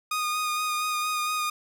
sawtooth tone with vibrato, 1233 Hz, D#6, 16 cents flat, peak -22 dBFS, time 0.11-1.5 s, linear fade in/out 5 ms, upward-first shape sine, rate 4.3 Hz, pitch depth 17 cents each way, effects none

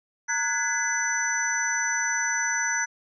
sine tone cluster, 924 / 1466 / 1672 / 2011 / 5990 Hz, A#5 / F#6 / G#6 / B6 / F#8, -16 / -16 / +11 / +31 / +20 cents, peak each -33 / -29 / -29 / -32 / -28 dBFS, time 0.28-2.86 s, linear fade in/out 20 ms, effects none

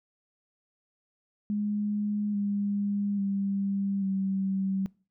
sine tone with pitch steps, 207.7 / 202.6 / 197.63 / 192.79 Hz, G#3 / G#3 / G3 / G3, 0 / -43 / +14 / -29 cents, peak -26 dBFS, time 1.5-4.86 s, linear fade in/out 0 ms, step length 840 ms, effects noise-tail reverb RT60 0.4 s tail -24 dB re dry

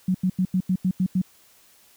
sine tone bursts, 185 Hz, F#3, in tune, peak -18 dBFS, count 8, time 0.08-1.217 s, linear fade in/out 5 ms, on 66 ms, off 87 ms, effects white hiss -56 dBFS RMS until 1.96 s

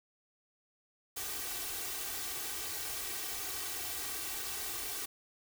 white noise with comb filter, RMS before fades -39 dBFS, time 1.16-5.06 s, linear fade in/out 10 ms, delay 2.6 ms, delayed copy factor +0.9, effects none

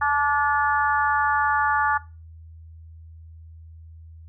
harmonic tone with a mistuned harmonic, 288.4 Hz, D4, 31 cents flat, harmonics 3 / 4 / 5 / 6, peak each -23 / -24 / -25 / -26 dBFS, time 0.01-1.98 s, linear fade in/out 10 ms, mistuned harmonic 4, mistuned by +17 cents, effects noise-tail reverb RT60 0.3 s tail -19 dB re dry + added 81 Hz sine -41 dBFS peak until 4.28 s

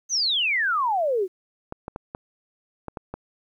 sine exponential sweep, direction down, 6450 to 351.1 Hz, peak -20 dBFS, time 0.09-1.28 s, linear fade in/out 50 ms
clicks, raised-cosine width 1 ms, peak -18 dBFS, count 7, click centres 1.724 / 1.881 / 1.961 / 2.149 / 2.883 / 2.972 / 3.14 s
effects 10-bit

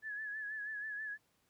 sine tone with vibrato, 1709 Hz, G#6, 49 cents sharp, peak -39 dBFS, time 0.02-1.18 s, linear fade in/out 50 ms, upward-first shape sine, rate 6.2 Hz, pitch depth 53 cents each way, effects pink hiss -75 dBFS RMS until 1.49 s + high-pass 80 Hz 12 dB/octave

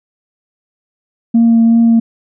sine tone with vibrato, 230 Hz, A#3, 23 cents flat, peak -4 dBFS, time 1.34-2 s, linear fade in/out 10 ms, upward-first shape triangle, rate 2.7 Hz, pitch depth 14 cents each way, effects tanh soft clip ceiling -3 dBFS

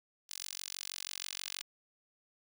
10% pulse tone with high-pass filter sweep, 46.24 Hz, F#1, in tune, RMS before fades -43 dBFS, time 0.29-1.62 s, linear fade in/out 10 ms, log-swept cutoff 5100 to 3400 Hz, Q 1.1, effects none

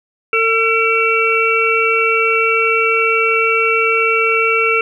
harmonic tone with a mistuned harmonic, 450.5 Hz, A4, 41 cents sharp, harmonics 1 / 3 / 5 / 6, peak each -17 / -17 / -17 / -17 dBFS, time 0.33-4.81 s, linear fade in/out 2 ms, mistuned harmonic 5, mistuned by +28 cents, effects 8-bit

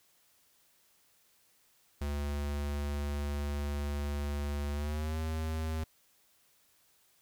square tone with pitch glide, 72.3 to 79.3 Hz, D2 to D#2, -27 to +33 cents, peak -33 dBFS, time 2.01-5.84 s, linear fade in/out 5 ms, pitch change +160 cents, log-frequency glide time 4.73-5.18 s, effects white hiss -68 dBFS RMS until 7.21 s

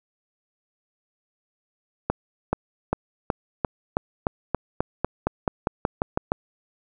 accelerating click train, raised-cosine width 1 ms, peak -7 dBFS, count 17, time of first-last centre 2.1-6.319 s, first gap 430 ms, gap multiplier 0.93, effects none

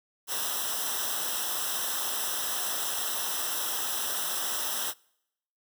white noise with comb filter, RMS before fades -31 dBFS, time 0.27-4.94 s, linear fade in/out 50 ms, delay 0.44 ms, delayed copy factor -0.95, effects noise-tail reverb RT60 0.8 s tail -26 dB re dry

